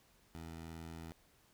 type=tone; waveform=15% pulse; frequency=81.9 Hz; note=E2; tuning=11 cents flat; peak=-40 dBFS; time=0.35-1.12 s; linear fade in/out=0 ms; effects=pink hiss -69 dBFS RMS until 1.53 s